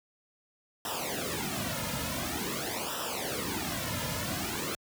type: noise with flanger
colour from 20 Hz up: pink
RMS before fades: -34 dBFS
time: 0.85-4.75 s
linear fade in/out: 2 ms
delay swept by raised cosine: 0.45 to 2.65 ms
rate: 0.47 Hz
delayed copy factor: -0.9
effects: high-pass 60 Hz 12 dB/octave